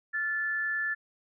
sine tone pair together, 1389 / 1745.4 Hz, F6 / A6, -10 / -14 cents, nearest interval major third, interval 396 cents, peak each -38 / -28 dBFS, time 0.13-0.95 s, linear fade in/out 20 ms, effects none

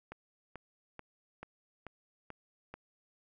click train, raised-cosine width 0.5 ms, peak -29 dBFS, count 7, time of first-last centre 0.12-2.74 s, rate 2.29 Hz, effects none

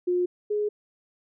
sine tone pair in turn, 357.4 / 418.1 Hz, F4 / G#4, +40 / +12 cents, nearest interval minor third, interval 272 cents, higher second, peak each -21 / -23 dBFS, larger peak first, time 0.07-0.26 / 0.5-0.69 s, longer neither, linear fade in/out 10 ms, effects none

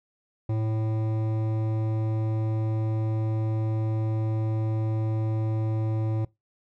sine tone with hard clipping, 110 Hz, A2, in tune, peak -26 dBFS, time 0.49-6.25 s, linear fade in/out 5 ms, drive 13 dB, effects noise-tail reverb RT60 0.2 s tail -22 dB re dry

